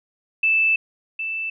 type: tone pair in turn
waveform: sine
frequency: 2637 / 2647 Hz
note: E7 / E7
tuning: 0 / +7 cents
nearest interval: unison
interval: 7 cents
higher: second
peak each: -15 / -24 dBFS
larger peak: first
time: 0.43-0.76 / 1.19-1.5 s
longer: first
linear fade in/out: 5 ms
effects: none